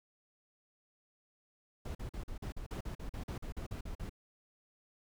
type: noise bursts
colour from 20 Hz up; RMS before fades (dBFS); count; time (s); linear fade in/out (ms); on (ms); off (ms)
brown; -41; 16; 1.85-4.095; 5; 100; 43
effects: none